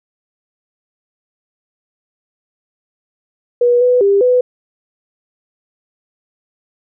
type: tone with pitch steps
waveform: sine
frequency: 484.3 / 496 / 398.8 / 498.5 Hz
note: B4 / B4 / G4 / B4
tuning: -34 / +7 / +30 / +16 cents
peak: -8 dBFS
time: 3.61-4.41 s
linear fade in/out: 5 ms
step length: 200 ms
effects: none